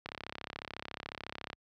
click train, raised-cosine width 0.3 ms, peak -23 dBFS, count 51, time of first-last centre 0.06-1.531 s, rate 34 Hz, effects high-pass 60 Hz 12 dB/octave

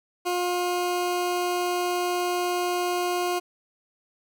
20% pulse tone, 355.9 Hz, F4, 33 cents sharp, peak -19 dBFS, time 0.25-3.4 s, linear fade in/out 20 ms, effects none

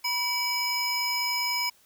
square tone cluster, 973 / 2285 / 5110 Hz, B5 / D7 / D#8, -26 / -48 / +45 cents, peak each -33 / -31 / -29 dBFS, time 0.04-1.7 s, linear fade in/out 10 ms, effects white hiss -61 dBFS RMS until 1.85 s

